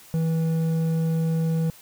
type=tone with hard clipping; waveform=sine; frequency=162.5 Hz; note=E3; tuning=24 cents flat; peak=-22 dBFS; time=0.14-1.7 s; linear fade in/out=0 ms; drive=6 dB; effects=white hiss -49 dBFS RMS until 1.81 s